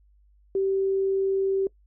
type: tone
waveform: sine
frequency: 387.4 Hz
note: G4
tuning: 20 cents flat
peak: -21 dBFS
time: 0.55-1.67 s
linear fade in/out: 2 ms
effects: noise-tail reverb RT60 0.1 s tail -22 dB re dry + added 50 Hz sine -56 dBFS peak until 1.86 s